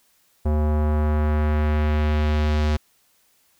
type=tone with low-pass filter sweep; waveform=square; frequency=75.7 Hz; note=D#2; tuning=47 cents flat; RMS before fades=-20 dBFS; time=0.45-2.77 s; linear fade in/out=10 ms; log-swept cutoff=760 to 5100 Hz; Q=1; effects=white hiss -62 dBFS RMS until 3.59 s